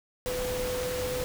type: tone in noise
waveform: sine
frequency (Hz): 501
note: B4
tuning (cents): +25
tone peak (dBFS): -30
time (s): 0.26-1.24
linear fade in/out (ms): 0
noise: pink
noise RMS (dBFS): -35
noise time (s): 0.26-1.24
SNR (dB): +2
effects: none